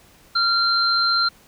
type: tone pair together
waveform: sine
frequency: 1380 / 4135 Hz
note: F6 / C8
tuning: -21 / -21 cents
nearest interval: octave + perfect fifth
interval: 1900 cents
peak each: -19 dBFS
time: 0.35-1.29 s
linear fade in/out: 10 ms
effects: pink hiss -52 dBFS RMS until 1.47 s